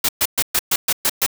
white noise bursts, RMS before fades -17 dBFS, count 8, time 0.04-1.264 s, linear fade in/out 5 ms, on 48 ms, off 120 ms, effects none

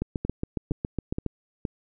two click trains, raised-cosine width 3 ms, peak -15 / -14 dBFS, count 4 / 10, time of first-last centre 0.25-1.652 / 0.02-1.263 s, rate 2.14 / 7.24 Hz, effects none

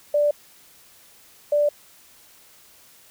sine tone pair in turn, 587.3 / 587.3 Hz, D5 / D5, 0 / 0 cents, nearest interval unison, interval 0 cents, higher neither, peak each -16 dBFS, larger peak neither, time 0.14-0.31 / 1.52-1.69 s, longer neither, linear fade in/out 5 ms, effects white hiss -52 dBFS RMS until 3.1 s

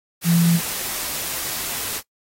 sine tone in noise, 169.7 Hz, F3, 49 cents flat, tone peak -13 dBFS, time 0.24-0.6 s, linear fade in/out 50 ms, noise white, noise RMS -27 dBFS, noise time 0.21-2.02 s, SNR +11 dB, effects noise-tail reverb RT60 0.1 s tail -20 dB re dry + AAC 48 kbps

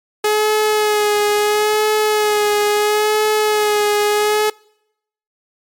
sawtooth tone with vibrato, 421.9 Hz, G#4, 27 cents sharp, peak -9 dBFS, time 0.24-4.5 s, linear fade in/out 5 ms, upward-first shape sine, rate 0.74 Hz, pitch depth 26 cents each way, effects noise-tail reverb RT60 0.8 s tail -26 dB re dry + MP3 96 kbps

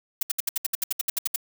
blue noise bursts, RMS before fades -24 dBFS, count 14, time 0.21-1.361 s, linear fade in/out 5 ms, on 20 ms, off 67 ms, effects none

